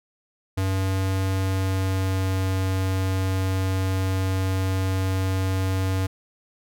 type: tone with pitch glide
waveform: square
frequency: 95.4 to 94.69 Hz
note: G2 to F#2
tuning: -47 to +41 cents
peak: -22 dBFS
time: 0.57-6.07 s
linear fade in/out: 10 ms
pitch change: -12 cents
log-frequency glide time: 1.27-2.4 s
effects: none